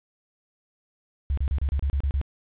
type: tone bursts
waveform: sine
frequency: 69.3 Hz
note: C#2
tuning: in tune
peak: -21 dBFS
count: 9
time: 1.3-2.214 s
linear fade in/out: 0 ms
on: 74 ms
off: 31 ms
effects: resampled to 8000 Hz + 9-bit